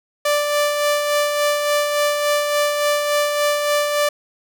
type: tone with tremolo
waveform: sawtooth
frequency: 587.3 Hz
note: D5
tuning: in tune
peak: -11 dBFS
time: 0.25-4.09 s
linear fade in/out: 5 ms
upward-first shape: sine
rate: 3.5 Hz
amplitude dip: 40%
effects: none